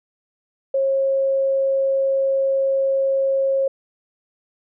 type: tone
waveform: sine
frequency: 541 Hz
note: C#5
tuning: 42 cents flat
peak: -16 dBFS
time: 0.74-3.68 s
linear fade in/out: 5 ms
effects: none